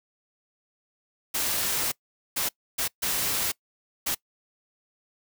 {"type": "noise bursts at uneven times", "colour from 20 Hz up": "white", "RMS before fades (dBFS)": -27, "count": 5, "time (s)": [[1.34, 1.92], [2.36, 2.49], [2.78, 2.88], [3.02, 3.52], [4.06, 4.15]], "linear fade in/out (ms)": 10, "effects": ["noise-tail reverb RT60 0.1 s tail -23 dB re dry"]}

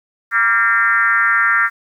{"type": "tone with frequency modulation", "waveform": "sine", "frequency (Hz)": 1602, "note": "G6", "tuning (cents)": 37, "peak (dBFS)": -11, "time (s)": [0.31, 1.7], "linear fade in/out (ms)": 50, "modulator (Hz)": 219, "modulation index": 1.6, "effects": ["8-bit"]}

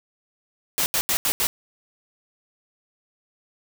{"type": "noise bursts at uneven times", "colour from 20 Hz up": "white", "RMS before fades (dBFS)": -22, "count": 5, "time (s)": [[0.78, 0.86], [0.94, 1.01], [1.09, 1.17], [1.25, 1.32], [1.4, 1.47]], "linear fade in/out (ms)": 0, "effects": []}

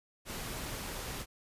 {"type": "noise", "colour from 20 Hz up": "pink", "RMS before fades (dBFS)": -40, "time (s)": [0.25, 1.26], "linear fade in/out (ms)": 50, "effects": ["resampled to 32000 Hz"]}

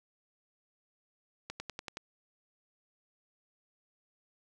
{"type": "accelerating click train", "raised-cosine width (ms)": 0.2, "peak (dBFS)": -22, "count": 6, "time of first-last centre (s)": [1.5, 1.971], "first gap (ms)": 100, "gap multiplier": 0.97, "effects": []}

